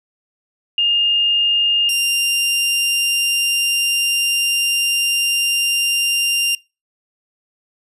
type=tone pair in turn; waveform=sine / sawtooth; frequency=2826 / 2790 Hz; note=F7 / F7; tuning=+20 / -2 cents; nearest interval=unison; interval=22 cents; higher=first; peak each=-13 / -12 dBFS; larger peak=second; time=0.78-1.89 / 1.89-6.55 s; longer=second; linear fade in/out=2 ms; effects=noise-tail reverb RT60 0.3 s tail -26 dB re dry + resampled to 32000 Hz